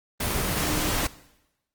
sine tone in noise, 304.1 Hz, D#4, 40 cents flat, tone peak -31 dBFS, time 0.64-0.9 s, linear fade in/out 5 ms, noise pink, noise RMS -26 dBFS, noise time 0.2-1.07 s, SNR -8 dB, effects noise-tail reverb RT60 0.9 s tail -18 dB re dry + Opus 24 kbps

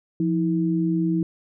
sine tone pair together, 173 / 322.5 Hz, F3 / E4, -16 / -38 cents, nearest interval major seventh, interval 1078 cents, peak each -22 / -22 dBFS, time 0.2-1.23 s, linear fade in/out 2 ms, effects none

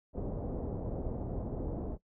pink low-pass noise, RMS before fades -37 dBFS, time 0.13-1.98 s, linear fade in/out 50 ms, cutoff 650 Hz, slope 24 dB/octave, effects noise-tail reverb RT60 0.1 s tail -18 dB re dry

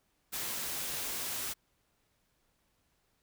white noise, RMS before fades -37 dBFS, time 0.32-1.54 s, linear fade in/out 20 ms, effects pink hiss -75 dBFS RMS until 3.22 s

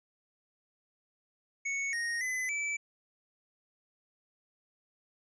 square tone with pitch steps, 2215 / 1865 / 2020 / 2313 Hz, C#7 / A#6 / B6 / D7, -2 / 0 / +39 / -27 cents, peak -32 dBFS, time 1.65-2.77 s, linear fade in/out 10 ms, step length 280 ms, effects resampled to 22050 Hz

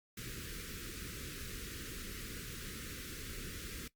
pink band-stop noise, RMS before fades -45 dBFS, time 0.17-3.88 s, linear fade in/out 5 ms, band 480 to 1300 Hz, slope 48 dB/octave, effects noise-tail reverb RT60 0.1 s tail -19 dB re dry + Opus 48 kbps

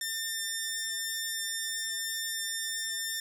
10% pulse tone, 1799 Hz, A6, 38 cents sharp, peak -23 dBFS, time 0.01-3.2 s, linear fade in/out 2 ms, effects none

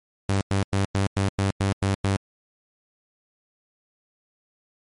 sawtooth tone bursts, 98 Hz, G2, in tune, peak -16 dBFS, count 9, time 0.29-2.162 s, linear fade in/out 0 ms, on 120 ms, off 99 ms, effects MP3 48 kbps

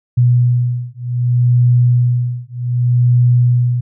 sine beating tone pair, 122.1 / 122.75 Hz, B2 / B2, -19 / -10 cents, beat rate 0.65 Hz, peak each -13 dBFS, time 0.17-3.81 s, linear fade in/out 10 ms, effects none

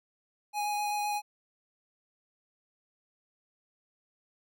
square tone with vibrato, 830.6 Hz, G#5, in tune, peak -30 dBFS, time 0.53-1.22 s, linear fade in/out 50 ms, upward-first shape sine, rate 7.8 Hz, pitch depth 10 cents each way, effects none

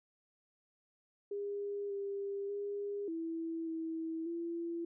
sine tone with pitch steps, 405.2 / 398.7 / 405.8 / 328.5 / 324.5 / 337.9 Hz, G#4 / G4 / G#4 / E4 / E4 / E4, -43 / +29 / -40 / -6 / -27 / +43 cents, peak -36 dBFS, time 1.31-4.85 s, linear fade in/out 5 ms, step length 590 ms, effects none

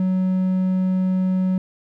triangle tone, 186.1 Hz, F#3, 10 cents sharp, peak -15 dBFS, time 0-1.58 s, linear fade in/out 2 ms, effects none

